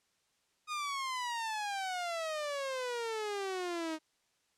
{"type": "exponential sweep", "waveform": "sawtooth", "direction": "down", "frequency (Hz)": [1244.5, 310], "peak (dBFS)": -31, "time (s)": [0.67, 3.99], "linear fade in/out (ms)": 50, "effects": ["white hiss -75 dBFS RMS until 4.57 s", "low-pass 8000 Hz 12 dB/octave"]}